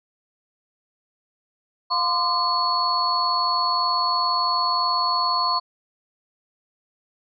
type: tone cluster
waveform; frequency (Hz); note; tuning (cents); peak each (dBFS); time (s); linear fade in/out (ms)
sine; 706 / 1033 / 1196 / 4389; F5 / C6 / D6 / C#8; +19 / -22 / +31 / -18; -30 / -21 / -30 / -24; 1.9-5.6; 20
effects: none